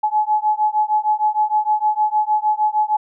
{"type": "beating tone pair", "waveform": "sine", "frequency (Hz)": [849, 855.5], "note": ["G#5", "A5"], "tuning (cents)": [38, -49], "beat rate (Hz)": 6.5, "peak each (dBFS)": -18, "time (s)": [0.03, 2.97], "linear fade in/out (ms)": 10, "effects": []}